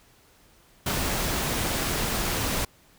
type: noise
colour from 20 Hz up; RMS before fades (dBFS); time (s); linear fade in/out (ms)
pink; -27; 0.86-2.65; 5
effects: pink hiss -58 dBFS RMS until 2.98 s